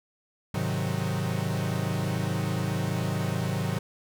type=chord; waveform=45% pulse; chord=Ab dominant seventh; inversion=none; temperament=equal; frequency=103.83 / 130.81 / 155.56 / 185 Hz; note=Ab2 / C3 / Eb3 / Gb3; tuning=0 / 0 / 0 / 0 cents; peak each=-32 dBFS; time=0.54-3.79 s; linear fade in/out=5 ms; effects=none